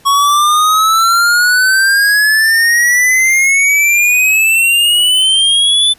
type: exponential sweep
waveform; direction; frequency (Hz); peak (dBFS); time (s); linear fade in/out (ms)
square; up; 1106 to 3520; -8; 0.05-5.94; 20
effects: pink hiss -46 dBFS RMS until 5.98 s + resampled to 32000 Hz